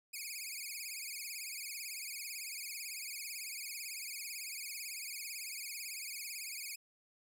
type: tone with vibrato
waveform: 10% pulse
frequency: 2348 Hz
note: D7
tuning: 1 cent flat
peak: -33 dBFS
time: 0.13-6.76 s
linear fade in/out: 10 ms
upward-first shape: triangle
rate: 18 Hz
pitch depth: 180 cents each way
effects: none